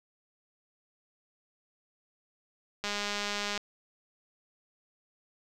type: click train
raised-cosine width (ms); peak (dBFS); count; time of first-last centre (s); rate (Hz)
0.2; -16; 152; 2.84-3.577; 205
effects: none